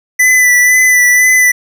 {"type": "tone with vibrato", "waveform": "square", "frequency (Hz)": 1991, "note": "B6", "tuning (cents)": 14, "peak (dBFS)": -6, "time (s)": [0.19, 1.52], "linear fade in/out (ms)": 10, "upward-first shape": "sine", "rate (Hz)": 2, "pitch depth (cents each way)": 24, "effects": []}